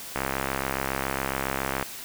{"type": "click train", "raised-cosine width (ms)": 0.5, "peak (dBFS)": -11, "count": 113, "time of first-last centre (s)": [0.16, 1.827], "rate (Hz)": 67.2, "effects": ["white hiss -39 dBFS RMS until 2.04 s"]}